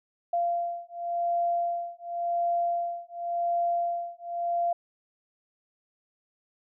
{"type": "beating tone pair", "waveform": "sine", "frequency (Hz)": [690, 690.91], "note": ["F5", "F5"], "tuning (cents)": [-21, -19], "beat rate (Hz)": 0.91, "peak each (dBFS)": -29, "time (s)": [0.33, 4.73], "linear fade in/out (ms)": 5, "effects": []}